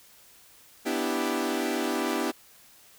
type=chord; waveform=sawtooth; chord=E minor seventh; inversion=second; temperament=equal; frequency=246.9 / 293.7 / 329.6 / 392 Hz; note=B3 / D4 / E4 / G4; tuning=0 / 0 / 0 / 0 cents; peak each=-28 dBFS; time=0.85-2.32 s; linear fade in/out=20 ms; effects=white hiss -55 dBFS RMS until 2.98 s